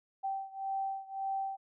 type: beating tone pair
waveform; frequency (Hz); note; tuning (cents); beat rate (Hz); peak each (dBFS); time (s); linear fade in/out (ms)
sine; 777 / 778.8; G5 / G5; -16 / -12; 1.8; -36 / -38; 0.23-1.57; 20
effects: none